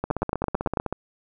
two click trains, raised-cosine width 1 ms, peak -12 / -9 dBFS, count 15 / 7, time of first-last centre 0.04-0.926 / 0.11-0.772 s, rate 15.8 / 9.06 Hz, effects none

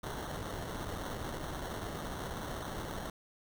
pink noise with sample-and-hold, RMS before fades -40 dBFS, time 0.03-3.1 s, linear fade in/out 5 ms, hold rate 2450 Hz, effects none

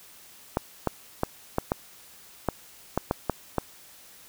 clicks, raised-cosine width 1 ms, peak -9 dBFS, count 10, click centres 0.571 / 0.873 / 1.234 / 1.584 / 1.719 / 2.487 / 2.976 / 3.111 / 3.297 / 3.583 s, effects white hiss -51 dBFS RMS until 4.28 s

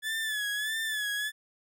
30% pulse tone with vibrato, 1723 Hz, A6, 37 cents flat, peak -27 dBFS, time 0.02-1.32 s, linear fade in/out 50 ms, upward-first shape sine, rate 1.6 Hz, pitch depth 67 cents each way, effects none

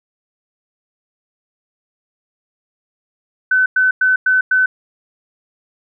sine tone bursts, 1514 Hz, F#6, 39 cents sharp, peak -10 dBFS, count 5, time 3.51-4.66 s, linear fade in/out 5 ms, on 150 ms, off 100 ms, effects none

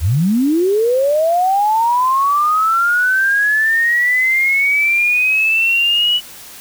sine linear sweep, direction up, 66.6 to 2960 Hz, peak -11 dBFS, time 0-6.21 s, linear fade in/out 50 ms, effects white hiss -36 dBFS RMS until 6.6 s

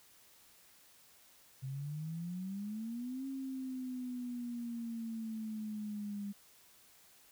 sine exponential two-way sweep, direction up then down, 130 to 270.5 to 200.7 Hz, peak -38 dBFS, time 1.62-6.33 s, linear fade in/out 20 ms, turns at 3.26 s, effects white hiss -63 dBFS RMS until 7.31 s

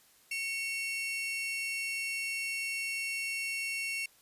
40% pulse tone pair together, 2217 / 2723 Hz, C#7 / F7, 0 / -44 cents, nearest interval major third, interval 356 cents, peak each -36 / -34 dBFS, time 0.31-4.06 s, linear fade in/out 5 ms, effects white hiss -63 dBFS RMS until 4.21 s + resampled to 32000 Hz

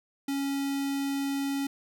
square tone with notch filter, 277.2 Hz, C#4, in tune, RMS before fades -30 dBFS, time 0.28-1.67 s, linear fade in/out 5 ms, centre 1100 Hz, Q 1.4, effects none

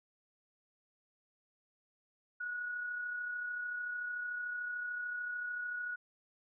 sine tone with amplitude modulation, 1460 Hz, F#6, 24 cents flat, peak -35 dBFS, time 2.4-5.96 s, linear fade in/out 10 ms, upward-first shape sine, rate 33.5 Hz, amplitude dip 35%, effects none

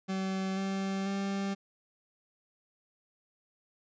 40% pulse tone with pitch steps, 190.7 / 193.7 / 196.74 Hz, G3 / G3 / G3, -47 / -20 / +7 cents, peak -30 dBFS, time 0.08-1.55 s, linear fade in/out 20 ms, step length 490 ms, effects resampled to 16000 Hz

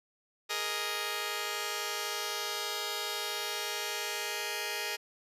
5% pulse chord, Ab suspended second, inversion none, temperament just, 415.3 / 467.2 / 623 Hz, Ab4 / Bb4 / Eb5, 0 / +4 / +2 cents, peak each -25 / -26 / -28 dBFS, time 0.49-4.97 s, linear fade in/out 20 ms, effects resampled to 32000 Hz

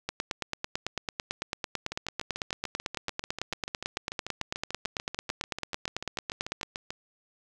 two click trains, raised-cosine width 0.2 ms, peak -18 / -13 dBFS, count 35 / 60, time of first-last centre 1.92-6.905 / 0.09-6.631 s, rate 6.82 / 9.02 Hz, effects none

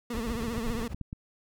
30% pulse tone with vibrato, 229.8 Hz, A#3, 25 cents flat, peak -29 dBFS, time 0.1-0.88 s, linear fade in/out 5 ms, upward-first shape triangle, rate 15 Hz, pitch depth 120 cents each way
brown noise with tremolo, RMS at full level -33 dBFS, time 0.13-0.94 s, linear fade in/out 10 ms, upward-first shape sine, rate 7.7 Hz, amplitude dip 90%
clicks, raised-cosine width 5 ms, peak -24 dBFS, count 8, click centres 0.355 / 0.483 / 0.58 / 0.702 / 0.751 / 0.945 / 1.013 / 1.129 s
effects none

